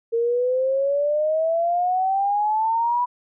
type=exponential sweep; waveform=sine; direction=up; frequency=457.2 to 987.8 Hz; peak=-18 dBFS; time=0.12-3.06 s; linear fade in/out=20 ms; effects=none